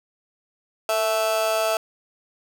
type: tone with amplitude modulation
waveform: 35% pulse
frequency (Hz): 659.3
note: E5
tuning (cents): 0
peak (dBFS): -15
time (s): 0.89-1.77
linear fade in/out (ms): 2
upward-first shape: sine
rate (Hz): 211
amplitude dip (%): 75
effects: none